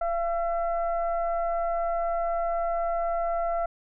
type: tone with frequency modulation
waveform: sine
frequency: 682 Hz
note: F5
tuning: 41 cents flat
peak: -24 dBFS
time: 0.01-3.66 s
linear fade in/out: 5 ms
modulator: 666 Hz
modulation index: 0.65
effects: none